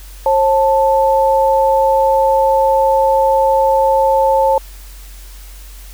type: tone pair together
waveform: sine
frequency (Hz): 538.5 / 880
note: C5 / A5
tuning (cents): +50 / 0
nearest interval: major sixth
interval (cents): 850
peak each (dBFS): -12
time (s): 0.26-4.58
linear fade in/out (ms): 2
effects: added 46 Hz sine -32 dBFS peak until 5.93 s + white hiss -41 dBFS RMS until 5.93 s